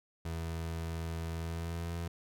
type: tone with pitch glide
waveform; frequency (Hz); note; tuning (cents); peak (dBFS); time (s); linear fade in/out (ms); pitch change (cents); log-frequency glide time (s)
30% pulse; 82.41 to 84.58; E2 to E2; 0 to +45; -33; 0.25-2.08; 5; +45; 1.38-1.88
effects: none